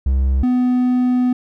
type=tone pair in turn; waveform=triangle; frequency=66.2 / 249.9 Hz; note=C2 / B3; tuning=+21 / +21 cents; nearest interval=octave + major seventh; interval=2300 cents; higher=second; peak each=-11 dBFS; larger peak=neither; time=0.06-0.43 / 0.43-1.33 s; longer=second; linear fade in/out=5 ms; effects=none